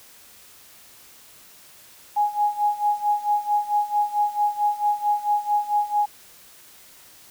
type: tone with tremolo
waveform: sine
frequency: 830.6 Hz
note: G#5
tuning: in tune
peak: -16 dBFS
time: 2.16-6.06 s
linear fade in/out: 10 ms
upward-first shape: sine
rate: 4.5 Hz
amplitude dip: 85%
effects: white hiss -49 dBFS RMS until 7.3 s